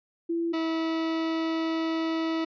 sine / 40% pulse tone pair in turn, 335.8 / 324.7 Hz, E4 / E4, +32 / -26 cents, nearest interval minor second, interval 58 cents, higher first, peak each -25 dBFS, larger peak neither, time 0.29-0.53 / 0.53-2.45 s, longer second, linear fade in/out 10 ms, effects resampled to 11025 Hz

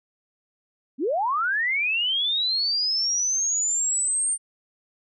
sine linear sweep, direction up, 225.8 to 8870 Hz, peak -21 dBFS, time 0.98-4.38 s, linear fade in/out 50 ms, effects none

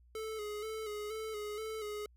square tone with vibrato, 428.5 Hz, A4, 46 cents flat, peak -39 dBFS, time 0.15-2.06 s, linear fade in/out 2 ms, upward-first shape square, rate 2.1 Hz, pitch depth 40 cents each way, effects added 60 Hz sine -60 dBFS peak until 2.16 s

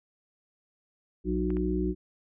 harmonic tone, 61.2 Hz, B1, 15 cents flat, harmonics 1 / 3 / 5 / 6, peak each -31 / -31 / -31 / -31 dBFS, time 1.24-1.95 s, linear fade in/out 50 ms
clicks, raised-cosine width 0.5 ms, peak -30 dBFS, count 2, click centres 1.504 / 1.569 s
effects none

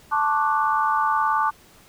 sine chord, D major seventh, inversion second, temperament equal with one note detuned, 880 / 1096 / 1174.7 / 1480 Hz, A5 / C#6 / D6 / F#6, 0 / -20 / 0 / 0 cents, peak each -22 / -27 / -22 / -28 dBFS, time 0.11-1.51 s, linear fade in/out 20 ms, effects pink hiss -52 dBFS RMS until 1.88 s

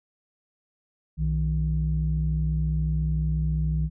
sine tone pair together, 62.3 / 156.44 Hz, B1 / D#3, +16 / +10 cents, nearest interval octave + major third, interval 1594 cents, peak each -24 dBFS, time 1.17-3.9 s, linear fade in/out 50 ms, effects tanh soft clip ceiling -15 dBFS

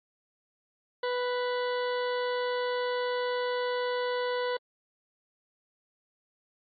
harmonic tone, 494.1 Hz, B4, 1 cent sharp, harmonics 1 / 2 / 3 / 4 / 6 / 7 / 8 / 9, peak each -29 / -35 / -39 / -41 / -45 / -46 / -47 / -48 dBFS, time 1.03-4.57 s, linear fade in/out 5 ms, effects AAC 48 kbps

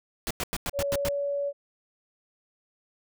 pink noise bursts, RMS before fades -30 dBFS, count 7, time 0.27-1.086 s, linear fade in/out 0 ms, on 36 ms, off 94 ms
sine tone with pitch glide, 563 to 567.2 Hz, C#5 to C#5, +27 to +40 cents, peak -26 dBFS, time 0.73-1.53 s, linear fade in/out 50 ms, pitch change +13 cents, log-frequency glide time 0.98-1.07 s
effects none

